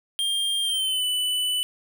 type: tone with pitch glide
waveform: square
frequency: 3200 to 2986 Hz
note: G7 to F#7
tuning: +35 to +15 cents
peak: -23 dBFS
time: 0.19-1.63 s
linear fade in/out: 0 ms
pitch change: -120 cents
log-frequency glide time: 0.62-1.05 s
effects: none